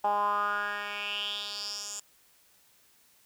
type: tone with band-pass filter sweep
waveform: 10% pulse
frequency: 205.2 Hz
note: G#3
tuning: 21 cents flat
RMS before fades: -32 dBFS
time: 0.04-2 s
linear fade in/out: 5 ms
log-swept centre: 810 to 7300 Hz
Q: 5.2
effects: white hiss -63 dBFS RMS until 3.25 s